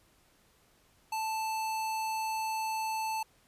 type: tone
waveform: square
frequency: 880 Hz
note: A5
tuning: in tune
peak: -32 dBFS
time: 1.12-3.23 s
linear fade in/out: 5 ms
effects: pink hiss -66 dBFS RMS until 3.47 s + resampled to 32000 Hz